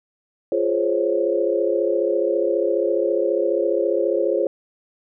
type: chord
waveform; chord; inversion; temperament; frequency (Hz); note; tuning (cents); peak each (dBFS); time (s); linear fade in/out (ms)
sine; Db major seventh; first; just; 346.5 / 415.8 / 519.7 / 554.4; F4 / Ab4 / C5 / Db5; -14 / +2 / -12 / 0; -23; 0.52-4.47; 2
effects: none